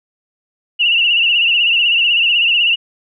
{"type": "tone with vibrato", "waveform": "sine", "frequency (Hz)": 2794, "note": "F7", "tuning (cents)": 0, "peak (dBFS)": -10, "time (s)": [0.79, 2.76], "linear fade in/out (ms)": 20, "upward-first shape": "sine", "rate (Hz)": 16, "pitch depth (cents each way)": 79, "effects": []}